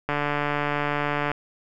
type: click train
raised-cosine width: 0.5 ms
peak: -10 dBFS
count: 180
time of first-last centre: 0.09-1.316 s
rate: 146 Hz
effects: none